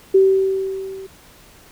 sine tone with level ramp, 384.4 Hz, G4, 34 cents flat, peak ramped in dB -7 to -31 dBFS, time 0.14-1.07 s, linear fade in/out 10 ms, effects pink hiss -47 dBFS RMS until 1.71 s

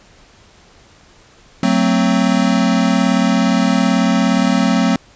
square chord, F# diminished, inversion none, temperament equal with one note detuned, 185 / 224 / 261.6 Hz, F#3 / A3 / C4, 0 / +31 / 0 cents, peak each -17 dBFS, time 1.63-4.96 s, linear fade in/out 2 ms, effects pink hiss -47 dBFS RMS until 5.15 s + resampled to 16000 Hz

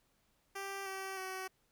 10% pulse tone with pitch steps, 392.6 / 384.7 / 377 Hz, G4 / G4 / F#4, +3 / -33 / +32 cents, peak -32 dBFS, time 0.55-1.48 s, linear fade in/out 10 ms, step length 310 ms, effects pink hiss -75 dBFS RMS until 1.71 s

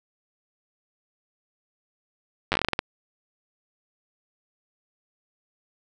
slowing click train, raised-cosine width 0.3 ms, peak -6 dBFS, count 11, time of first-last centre 2.52-2.791 s, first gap 9 ms, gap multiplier 1.23, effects none

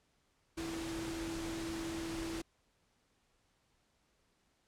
sine tone in noise, 329.6 Hz, E4, in tune, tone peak -39 dBFS, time 0.57-2.42 s, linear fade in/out 10 ms, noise pink, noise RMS -44 dBFS, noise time 0.57-2.42 s, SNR +2 dB, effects pink hiss -75 dBFS RMS until 4.67 s + low-pass 9000 Hz 12 dB/octave

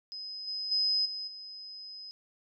sine tone with level steps, 5050 Hz, D#8, 25 cents sharp, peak -38 / -33 / -25 / -35 / -42 dBFS, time 0.12-2.11 s, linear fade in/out 0 ms, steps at 0.47 / 0.71 / 1.05 / 1.27 s, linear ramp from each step 10 ms, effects none

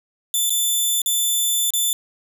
10% pulse tone with dropouts, 3520 Hz, A7, in tune, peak -10 dBFS, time 0.34-1.93 s, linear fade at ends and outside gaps 1 ms, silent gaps 0.496-0.504 / 1.018-1.06 / 1.705-1.736 s, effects none

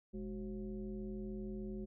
sine tone with frequency modulation, 207.9 Hz, G#3, 2 cents sharp, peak -40 dBFS, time 0.13-1.86 s, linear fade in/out 20 ms, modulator 163 Hz, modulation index 1.1, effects none

